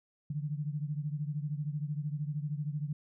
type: beating tone pair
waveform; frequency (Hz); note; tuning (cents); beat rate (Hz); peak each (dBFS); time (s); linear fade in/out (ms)
sine; 145.4 / 158.4; D3 / D#3; -17 / +31; 13; -34 / -38; 0.3-2.93; 5
effects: none